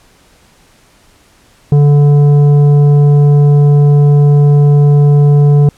sine tone with tanh clipping, 145.1 Hz, D3, 21 cents flat, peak -5 dBFS, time 1.72-5.69 s, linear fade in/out 2 ms, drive 9 dB, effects pink hiss -47 dBFS RMS until 5.77 s + low-pass 11000 Hz 12 dB/octave

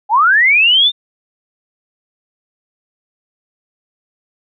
sine linear sweep, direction up, 784 to 3656 Hz, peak -7 dBFS, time 0.09-0.92 s, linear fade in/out 50 ms, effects none

